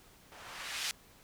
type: noise with low-pass filter sweep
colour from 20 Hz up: violet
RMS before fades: -41 dBFS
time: 0.32-0.91 s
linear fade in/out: 0 ms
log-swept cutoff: 700 to 3600 Hz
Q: 0.82
effects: pink hiss -60 dBFS RMS until 1.23 s